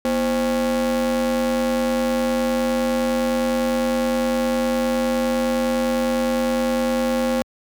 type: ring-modulated tone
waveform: square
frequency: 142.3 Hz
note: C#3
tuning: 46 cents sharp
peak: -16 dBFS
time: 0.05-7.42 s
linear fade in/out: 0 ms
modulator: 382 Hz
effects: high-pass 60 Hz 12 dB/octave